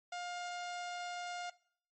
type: tone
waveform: sawtooth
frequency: 708 Hz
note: F5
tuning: 23 cents sharp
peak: -36 dBFS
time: 0.12-1.5 s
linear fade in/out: 5 ms
effects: noise-tail reverb RT60 0.6 s tail -21 dB re dry + MP3 32 kbps